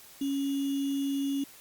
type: tone with sample-and-hold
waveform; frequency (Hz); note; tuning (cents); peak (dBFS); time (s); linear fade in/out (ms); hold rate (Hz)
sine; 277.2; C#4; 0; -27; 0.21-1.44; 5; 3150
effects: white hiss -52 dBFS RMS until 1.6 s + Opus 48 kbps